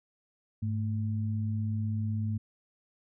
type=tone pair together; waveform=sine; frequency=103.83 / 220 Hz; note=G#2 / A3; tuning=0 / 0 cents; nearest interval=octave + minor second; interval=1300 cents; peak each=-29 / -35 dBFS; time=0.62-2.38 s; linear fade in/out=10 ms; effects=none